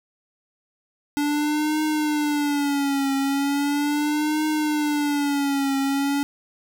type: tone with vibrato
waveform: square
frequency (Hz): 290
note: D4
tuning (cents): -22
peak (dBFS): -21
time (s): 1.17-6.23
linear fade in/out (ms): 0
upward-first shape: triangle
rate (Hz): 0.38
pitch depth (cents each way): 110
effects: none